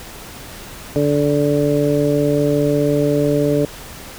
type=harmonic tone; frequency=145.5 Hz; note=D3; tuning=16 cents flat; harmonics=1 / 2 / 3 / 4; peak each=-20 / -18 / -18 / -20 dBFS; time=0.96-3.65 s; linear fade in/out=0 ms; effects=pink hiss -35 dBFS RMS until 4.18 s